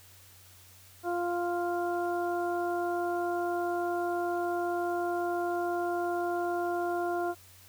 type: harmonic tone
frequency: 349.2 Hz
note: F4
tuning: in tune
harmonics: 1 / 2 / 3 / 4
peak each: -31 / -32 / -41 / -39 dBFS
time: 1.03-7.35 s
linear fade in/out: 50 ms
effects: added 93 Hz sine -58 dBFS peak until 7.68 s + white hiss -56 dBFS RMS until 7.68 s